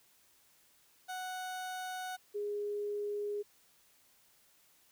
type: tone pair in turn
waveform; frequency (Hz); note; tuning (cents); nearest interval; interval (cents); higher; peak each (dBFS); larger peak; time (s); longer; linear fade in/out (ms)
30% pulse / sine; 740 / 412.6; F#5 / G#4; 0 / -11; minor seventh; 1011; first; -36 / -34; second; 1.08-2.17 / 2.34-3.43; neither; 20
effects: white hiss -67 dBFS RMS until 4.91 s